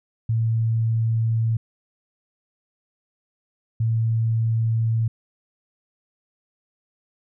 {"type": "tone pair in turn", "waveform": "sine", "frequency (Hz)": [113.2, 113.2], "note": ["A2", "A2"], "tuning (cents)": [50, 50], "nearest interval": "unison", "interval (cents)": 0, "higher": "neither", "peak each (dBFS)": -18, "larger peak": "neither", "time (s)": [[0.29, 1.57], [3.8, 5.08]], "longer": "neither", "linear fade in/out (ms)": 5, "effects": []}